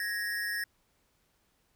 square ring-modulated tone, 1769 Hz, A6, 9 cents sharp, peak -29 dBFS, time 0-0.64 s, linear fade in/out 2 ms, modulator 102 Hz, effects pink hiss -72 dBFS RMS until 1.75 s

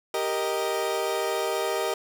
30% pulse chord, Eb major, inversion first, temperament equal, 392 / 466.2 / 622.3 Hz, G4 / Bb4 / Eb5, 0 / 0 / 0 cents, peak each -27 dBFS, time 0.14-1.94 s, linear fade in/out 2 ms, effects none

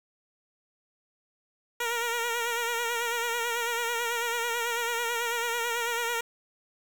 10% pulse tone with vibrato, 469.9 Hz, A#4, 14 cents sharp, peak -19 dBFS, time 1.8-6.21 s, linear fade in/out 5 ms, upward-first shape sine, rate 9.1 Hz, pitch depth 45 cents each way, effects 8-bit

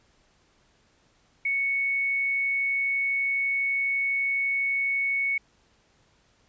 sine tone, 2217 Hz, C#7, in tune, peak -23 dBFS, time 1.45-5.38 s, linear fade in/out 5 ms, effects pink hiss -64 dBFS RMS until 6.48 s + resampled to 16000 Hz

